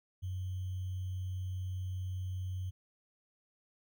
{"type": "tone with sample-and-hold", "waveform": "sine", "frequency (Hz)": 92.5, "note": "F#2", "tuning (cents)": 0, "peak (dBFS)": -35, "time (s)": [0.22, 2.71], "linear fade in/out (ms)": 20, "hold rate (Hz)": 3150, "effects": []}